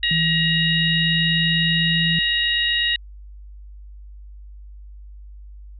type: harmonic tone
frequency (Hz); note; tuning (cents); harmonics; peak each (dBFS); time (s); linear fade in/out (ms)
948; A#5; +29; 2 / 3 / 4; -22 / -22 / -22; 0.03-2.96; 2
type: tone with pitch glide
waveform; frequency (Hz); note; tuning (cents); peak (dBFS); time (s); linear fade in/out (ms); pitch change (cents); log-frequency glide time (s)
sine; 162.7 to 165.07; E3 to E3; -22 to +3; -21; 0.11-2.19; 2; +25; 0.39-1.94
effects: added 50 Hz sine -37 dBFS peak until 5.79 s